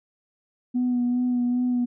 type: tone with vibrato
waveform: sine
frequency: 246.2 Hz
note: B3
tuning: 5 cents flat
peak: -19 dBFS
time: 0.74-1.86 s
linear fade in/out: 20 ms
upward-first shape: sine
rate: 2.5 Hz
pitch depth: 21 cents each way
effects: tanh soft clip ceiling -17 dBFS